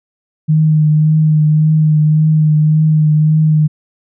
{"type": "tone with vibrato", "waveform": "sine", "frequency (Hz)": 154.4, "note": "D#3", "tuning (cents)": -13, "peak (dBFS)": -7, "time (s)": [0.48, 3.68], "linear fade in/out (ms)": 20, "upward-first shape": "triangle", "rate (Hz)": 1.8, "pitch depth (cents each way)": 26, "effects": []}